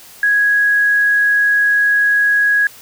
sine tone, 1661.2 Hz, G#6, in tune, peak -10 dBFS, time 0.23-2.67 s, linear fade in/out 2 ms, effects white hiss -40 dBFS RMS until 2.81 s

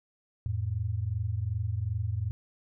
sine tone pair together, 87.37 / 110 Hz, F2 / A2, +1 / 0 cents, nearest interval major third, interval 399 cents, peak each -32 / -30 dBFS, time 0.46-2.31 s, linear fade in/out 0 ms, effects none

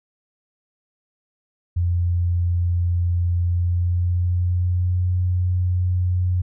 sine tone with pitch glide, 87.31 to 90.28 Hz, F2 to F#2, 0 to -42 cents, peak -17 dBFS, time 1.76-6.42 s, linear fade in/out 10 ms, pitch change +58 cents, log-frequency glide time 3.42-5.2 s, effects none

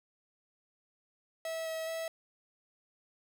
45% pulse tone with pitch steps, 650 / 644 / 652 Hz, E5 / E5 / E5, -24 / -41 / -19 cents, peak -35 dBFS, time 1.45-2.08 s, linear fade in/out 2 ms, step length 210 ms, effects none

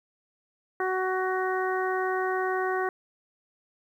harmonic tone, 373.5 Hz, F#4, 16 cents sharp, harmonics 1 / 2 / 3 / 4 / 5, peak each -28 / -31 / -33 / -34 / -35 dBFS, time 0.8-2.89 s, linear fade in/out 2 ms, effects 10-bit

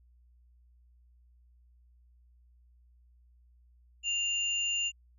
sine tone pair together, 2794 / 7040 Hz, F7 / A8, 0 / 0 cents, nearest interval octave + major third, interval 1600 cents, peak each -29 / -36 dBFS, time 4.03-4.92 s, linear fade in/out 50 ms, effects added 60 Hz sine -59 dBFS peak until 5.18 s

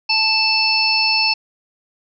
harmonic tone, 880 Hz, A5, in tune, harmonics 1 / 3 / 5 / 6, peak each -23 / -18 / -19 / -19 dBFS, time 0.09-1.34 s, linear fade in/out 10 ms, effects none

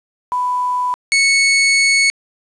sine / sawtooth tone pair in turn, 993 / 2209 Hz, B5 / C#7, +9 / -7 cents, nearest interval octave + major second, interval 1384 cents, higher second, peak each -15 / -7 dBFS, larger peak second, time 0.32-0.94 / 1.12-2.1 s, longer second, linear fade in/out 0 ms, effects resampled to 22050 Hz + 7-bit

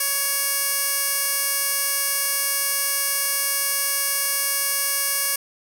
15% pulse tone with band-pass filter, 559 Hz, C#5, 14 cents sharp, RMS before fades -23 dBFS, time 0-5.36 s, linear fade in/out 5 ms, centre 12000 Hz, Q 1.1, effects none

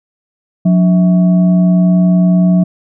sine tone with frequency modulation, 180.2 Hz, F#3, 45 cents flat, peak -6 dBFS, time 0.65-2.64 s, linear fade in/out 10 ms, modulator 471 Hz, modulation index 0.36, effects none

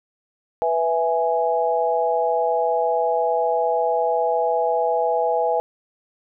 sine chord, E major, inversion second, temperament equal, 493.9 / 659.3 / 830.6 Hz, B4 / E5 / G#5, 0 / 0 / 0 cents, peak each -22 dBFS, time 0.62-5.6 s, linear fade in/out 0 ms, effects none

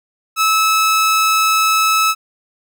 sawtooth tone, 1300 Hz, E6, 24 cents flat, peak -8 dBFS, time 0.36-2.15 s, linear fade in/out 50 ms, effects none

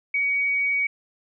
sine tone, 2254 Hz, C#7, 28 cents sharp, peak -20 dBFS, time 0.14-0.87 s, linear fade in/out 5 ms, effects none

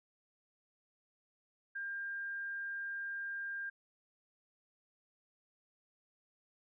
sine tone, 1600 Hz, G6, 35 cents sharp, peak -38 dBFS, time 1.75-3.7 s, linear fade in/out 10 ms, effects none

